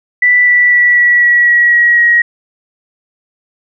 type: tone with pitch steps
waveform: sine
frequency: 1974 / 1962.6 / 1951.3 / 1940.1 / 1928.9 / 1917.8 / 1906.8 / 1895.8 Hz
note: B6 / B6 / B6 / B6 / B6 / A#6 / A#6 / A#6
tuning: -1 / -11 / -21 / -31 / -41 / +49 / +39 / +29 cents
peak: -5 dBFS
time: 0.22-2.22 s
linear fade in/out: 5 ms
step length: 250 ms
effects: none